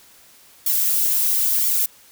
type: noise with flanger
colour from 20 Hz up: violet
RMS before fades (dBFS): -19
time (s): 0.66-1.86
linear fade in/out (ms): 5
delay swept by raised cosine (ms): 0.88 to 6.48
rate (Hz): 1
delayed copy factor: +0.75
effects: white hiss -50 dBFS RMS until 2.11 s